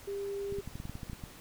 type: tone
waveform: sine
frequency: 399.2 Hz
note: G4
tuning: 32 cents sharp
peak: -34 dBFS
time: 0.07-0.61 s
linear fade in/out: 10 ms
type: clicks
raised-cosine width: 5 ms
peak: -28 dBFS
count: 12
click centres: 0.524 / 0.586 / 0.676 / 0.755 / 0.801 / 0.854 / 0.896 / 0.954 / 1.032 / 1.098 / 1.132 / 1.238 s
effects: pink hiss -52 dBFS RMS until 1.4 s